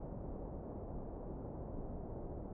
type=low-pass noise; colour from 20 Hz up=pink; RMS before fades=-45 dBFS; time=0-2.53 s; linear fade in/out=5 ms; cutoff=750 Hz; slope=24 dB/octave; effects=none